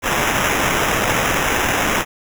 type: noise with sample-and-hold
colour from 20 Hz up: blue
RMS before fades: -18 dBFS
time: 0.02-2.05 s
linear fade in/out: 50 ms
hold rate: 4410 Hz
effects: none